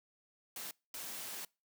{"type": "noise bursts at uneven times", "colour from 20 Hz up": "white", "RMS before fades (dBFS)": -44, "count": 2, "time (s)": [[0.56, 0.71], [0.94, 1.45]], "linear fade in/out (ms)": 2, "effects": ["noise-tail reverb RT60 0.3 s tail -26 dB re dry", "high-pass 150 Hz 12 dB/octave"]}